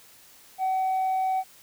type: tone with tanh clipping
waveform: triangle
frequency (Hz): 756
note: F#5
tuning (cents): +37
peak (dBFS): -23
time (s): 0.58-1.44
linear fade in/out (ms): 50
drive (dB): 6
effects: white hiss -53 dBFS RMS until 1.62 s